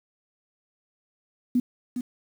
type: tone with echo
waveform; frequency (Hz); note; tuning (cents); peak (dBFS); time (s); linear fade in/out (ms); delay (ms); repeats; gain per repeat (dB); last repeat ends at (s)
sine; 246.9; B3; 0; -18; 1.55-1.6; 5; 410; 1; -8; 2.01
effects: 8-bit